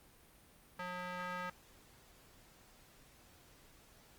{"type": "tone with band-pass filter", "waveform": "square", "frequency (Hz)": 180, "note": "F#3", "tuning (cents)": -47, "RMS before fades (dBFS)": -42, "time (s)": [0.79, 1.5], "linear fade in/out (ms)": 5, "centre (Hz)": 1400, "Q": 1.7, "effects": ["pink hiss -63 dBFS RMS until 4.18 s", "Opus 32 kbps"]}